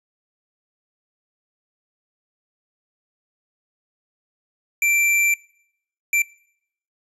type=tone bursts at uneven times; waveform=square; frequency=2349 Hz; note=D7; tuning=in tune; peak=-17 dBFS; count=2; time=4.82-5.34 / 6.13-6.22 s; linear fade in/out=2 ms; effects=noise-tail reverb RT60 0.7 s tail -22 dB re dry + resampled to 32000 Hz